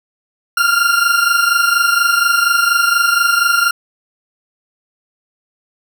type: tone pair together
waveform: 40% pulse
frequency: 1382.8 / 1407 Hz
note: F6 / F6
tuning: -18 / +12 cents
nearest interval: unison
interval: 30 cents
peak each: -13 dBFS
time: 0.57-3.71 s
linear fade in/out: 5 ms
effects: none